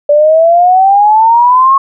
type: exponential sweep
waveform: sine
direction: up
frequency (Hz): 579 to 1100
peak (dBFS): -3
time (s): 0.09-1.78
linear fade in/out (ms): 5
effects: none